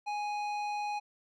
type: tone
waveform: square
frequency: 830.6 Hz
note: G#5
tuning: in tune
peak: -33 dBFS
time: 0.06-1 s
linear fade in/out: 20 ms
effects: low-pass 4000 Hz 12 dB/octave